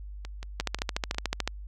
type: two click trains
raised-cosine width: 0.2 ms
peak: -10 / -23 dBFS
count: 13 / 6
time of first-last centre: 0.6-1.476 / 0.25-1.146 s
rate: 13.7 / 5.58 Hz
effects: added 50 Hz sine -38 dBFS peak until 1.67 s